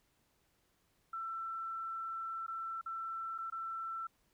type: tone with dropouts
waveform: sine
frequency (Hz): 1338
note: E6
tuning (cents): +25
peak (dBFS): -38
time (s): 1.13-4.07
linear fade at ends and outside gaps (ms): 5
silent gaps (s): 2.466-2.48 / 2.813-2.86 / 3.38-3.385 / 3.501-3.522
effects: pink hiss -75 dBFS RMS until 4.33 s